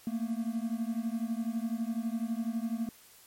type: beating tone pair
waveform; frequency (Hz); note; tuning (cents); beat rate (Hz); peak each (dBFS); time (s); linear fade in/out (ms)
triangle; 223.5 / 235.5; A3 / A#3; +27 / +18; 12; -31 / -32; 0.07-2.89; 2
effects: white hiss -57 dBFS RMS until 3.26 s + MP3 64 kbps